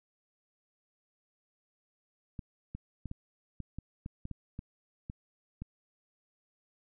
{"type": "clicks", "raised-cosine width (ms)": 5, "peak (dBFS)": -27, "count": 12, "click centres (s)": [2.392, 2.75, 3.057, 3.114, 3.603, 3.786, 4.061, 4.254, 4.313, 4.591, 5.099, 5.62], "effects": []}